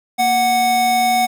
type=tone pair together; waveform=square; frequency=233.1 / 739 Hz; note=A#3 / F#5; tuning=0 / -2 cents; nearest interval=octave + minor sixth; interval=1998 cents; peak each=-26 / -14 dBFS; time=0.18-1.27 s; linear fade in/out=20 ms; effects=none